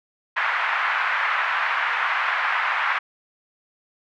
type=band-pass noise; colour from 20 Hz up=white; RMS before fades=-23 dBFS; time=0.36-2.99 s; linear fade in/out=10 ms; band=920 to 2000 Hz; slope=24 dB/octave; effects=none